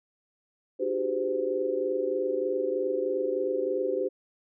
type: tone cluster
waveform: sine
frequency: 300.9 / 356.8 / 383.2 / 406.4 / 513 Hz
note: D4 / F4 / G4 / G#4 / C5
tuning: +42 / +37 / -39 / -38 / -34 cents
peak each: -37 / -38 / -30 / -33 / -29 dBFS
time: 0.79-4.09 s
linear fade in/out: 20 ms
effects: none